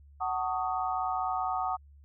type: chord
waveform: sine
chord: D# half-diminished seventh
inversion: first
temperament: just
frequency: 746.7 / 896 / 1120.1 / 1244.5 Hz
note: F#5 / A5 / C#6 / D#6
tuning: +16 / +31 / +18 / 0 cents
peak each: -31 / -36 / -37 / -34 dBFS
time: 0.2-1.77 s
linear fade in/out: 20 ms
effects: added 71 Hz sine -52 dBFS peak until 2.04 s